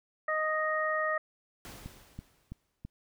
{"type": "harmonic tone", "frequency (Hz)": 622.3, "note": "D#5", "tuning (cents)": 0, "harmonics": [1, 2, 3], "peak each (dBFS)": [-32, -32, -32], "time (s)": [0.28, 1.18], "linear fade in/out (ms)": 5}
{"type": "noise with exponential decay", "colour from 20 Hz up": "pink", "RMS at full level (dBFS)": -45, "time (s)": [1.65, 2.9], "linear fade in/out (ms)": 0, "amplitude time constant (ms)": 270}
{"type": "click train", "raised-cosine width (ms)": 5, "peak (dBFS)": -28, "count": 4, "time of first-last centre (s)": [1.86, 2.85], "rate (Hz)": 3.03}
{"effects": []}